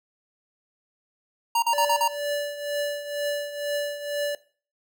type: tone bursts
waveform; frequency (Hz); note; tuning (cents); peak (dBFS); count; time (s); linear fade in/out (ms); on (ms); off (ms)
square; 932; A#5; -1; -20; 5; 1.55-2.08; 5; 74; 40
type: tone with tremolo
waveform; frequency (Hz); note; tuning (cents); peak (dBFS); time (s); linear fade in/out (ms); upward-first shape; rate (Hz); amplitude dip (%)
square; 581; D5; -19; -24; 1.73-4.35; 2; triangle; 2.1; 75
effects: noise-tail reverb RT60 0.4 s tail -18 dB re dry